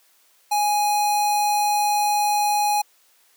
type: tone with notch filter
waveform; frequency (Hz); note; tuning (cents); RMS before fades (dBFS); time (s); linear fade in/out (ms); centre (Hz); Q
square; 830.6; G#5; 0; -20; 0.51-2.82; 10; 1800; 0.84
effects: white hiss -59 dBFS RMS until 3.36 s + high-pass 400 Hz 12 dB/octave